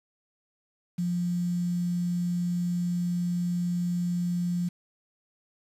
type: tone with quantisation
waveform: sine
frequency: 175.6 Hz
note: F3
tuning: 10 cents sharp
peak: -25 dBFS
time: 0.98-4.69 s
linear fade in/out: 10 ms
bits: 8
effects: resampled to 32000 Hz